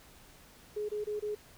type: tone bursts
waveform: sine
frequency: 419.9 Hz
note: G#4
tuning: 19 cents sharp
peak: -32 dBFS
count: 4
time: 0.76-1.352 s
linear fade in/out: 10 ms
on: 130 ms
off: 24 ms
effects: pink hiss -57 dBFS RMS until 1.57 s